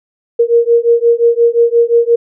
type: beating tone pair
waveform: sine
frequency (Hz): 465.9 / 471.6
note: A#4 / A#4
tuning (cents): -1 / +20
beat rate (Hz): 5.7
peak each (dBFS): -10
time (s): 0.39-2.16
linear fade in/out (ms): 10
effects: none